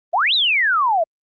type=exponential two-way sweep; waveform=sine; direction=up then down; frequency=622.3 to 4080 to 622.3 Hz; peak=-14 dBFS; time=0.13-1.04 s; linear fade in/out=10 ms; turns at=0.34 s; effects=Opus 24 kbps